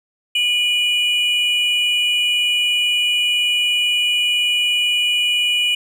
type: tone pair together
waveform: triangle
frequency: 2445 / 2936 Hz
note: D#7 / F#7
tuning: -31 / -14 cents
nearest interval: minor third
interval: 317 cents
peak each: -18 / -15 dBFS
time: 0.35-5.75 s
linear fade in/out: 5 ms
effects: none